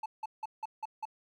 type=tone bursts; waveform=triangle; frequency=873 Hz; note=A5; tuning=14 cents flat; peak=-32 dBFS; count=6; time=0.03-1.054 s; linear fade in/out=5 ms; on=29 ms; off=170 ms; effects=none